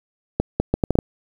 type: accelerating click train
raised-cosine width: 2 ms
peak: -4 dBFS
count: 7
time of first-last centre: 0.4-0.988 s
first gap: 200 ms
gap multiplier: 0.7
effects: 7-bit